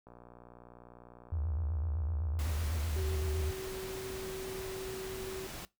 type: click train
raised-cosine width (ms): 1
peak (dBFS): -38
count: 164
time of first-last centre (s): 0.07-2.787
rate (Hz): 60
type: tone with vibrato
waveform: sine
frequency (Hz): 77.78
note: D#2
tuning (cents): 0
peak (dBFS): -31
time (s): 1.32-3.51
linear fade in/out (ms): 5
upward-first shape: square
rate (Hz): 7.9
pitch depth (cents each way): 110
type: noise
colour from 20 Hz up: pink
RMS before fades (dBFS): -44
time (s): 2.39-5.65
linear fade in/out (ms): 0
type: tone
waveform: sine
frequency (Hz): 379.5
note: F#4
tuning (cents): +44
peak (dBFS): -39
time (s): 2.96-5.47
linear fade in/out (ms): 5
effects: noise-tail reverb RT60 0.2 s tail -20 dB re dry